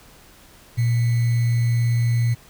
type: tone with sample-and-hold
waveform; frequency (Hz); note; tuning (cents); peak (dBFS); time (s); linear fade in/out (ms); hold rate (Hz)
sine; 118; A#2; +22; -16; 0.77-2.35; 20; 2100
effects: pink hiss -49 dBFS RMS until 2.49 s